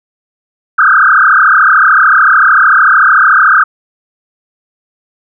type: tone with frequency modulation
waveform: sine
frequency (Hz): 1410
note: F6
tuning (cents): +16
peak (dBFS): -3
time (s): 0.78-3.64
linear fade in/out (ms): 10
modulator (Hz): 33.5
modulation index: 5.6
effects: none